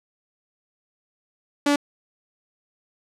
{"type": "tone", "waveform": "sawtooth", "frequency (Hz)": 288.1, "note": "D4", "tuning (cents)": -33, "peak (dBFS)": -13, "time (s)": [1.66, 1.76], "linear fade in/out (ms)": 5, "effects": ["low-pass 9000 Hz 12 dB/octave"]}